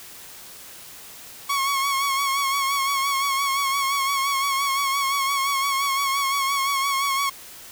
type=tone with vibrato; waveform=sawtooth; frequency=1103 Hz; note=C#6; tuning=9 cents flat; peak=-17 dBFS; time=1.49-7.3 s; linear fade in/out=10 ms; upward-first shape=sine; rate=5.8 Hz; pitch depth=43 cents each way; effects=white hiss -42 dBFS RMS until 7.71 s